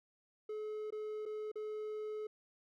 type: tone with dropouts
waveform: triangle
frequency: 427.8 Hz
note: A4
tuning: 49 cents flat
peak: -37 dBFS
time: 0.49-2.27 s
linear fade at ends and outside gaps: 5 ms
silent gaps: 0.905-0.923 / 1.255-1.26 / 1.517-1.556 s
effects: none